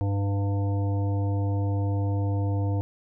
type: harmonic tone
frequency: 99.8 Hz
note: G2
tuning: 32 cents sharp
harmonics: 1 / 3 / 5 / 7 / 9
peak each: -23 / -33 / -37 / -40 / -42 dBFS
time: 0.01-2.81 s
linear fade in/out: 0 ms
effects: none